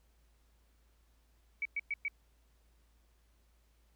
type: tone bursts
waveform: sine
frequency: 2273 Hz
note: C#7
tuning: 43 cents sharp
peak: -32 dBFS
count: 4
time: 1.62-2.082 s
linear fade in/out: 2 ms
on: 33 ms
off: 110 ms
effects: added 56 Hz sine -66 dBFS peak until 3.95 s + pink hiss -75 dBFS RMS until 3.95 s